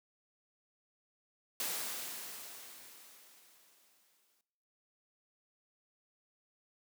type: noise with exponential decay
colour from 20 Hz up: white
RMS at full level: -36 dBFS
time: 1.6-4.41 s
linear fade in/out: 1 ms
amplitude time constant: 610 ms
effects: noise-tail reverb RT60 1.0 s tail -19 dB re dry + high-pass 200 Hz 12 dB/octave